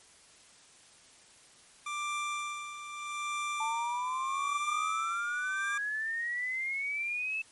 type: tone with tremolo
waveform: 25% pulse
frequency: 1181 Hz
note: D6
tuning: 9 cents sharp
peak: -28 dBFS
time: 1.86-5.78 s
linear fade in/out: 5 ms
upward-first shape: sine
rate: 0.79 Hz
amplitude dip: 65%
type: exponential sweep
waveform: sine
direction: up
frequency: 880 to 2637 Hz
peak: -31 dBFS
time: 3.6-7.42 s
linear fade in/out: 5 ms
effects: white hiss -58 dBFS RMS until 7.51 s + MP3 48 kbps